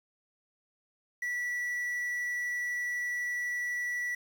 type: tone with quantisation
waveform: triangle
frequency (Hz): 1952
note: B6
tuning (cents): -21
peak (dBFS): -29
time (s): 1.22-4.15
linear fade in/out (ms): 5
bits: 9
effects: none